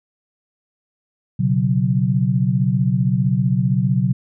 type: chord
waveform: sine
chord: B suspended second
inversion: none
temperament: just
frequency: 123.47 / 138.9 / 185.21 Hz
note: B2 / C#3 / F#3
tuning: 0 / +4 / +2 cents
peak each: -19 dBFS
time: 1.39-4.13 s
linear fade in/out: 10 ms
effects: none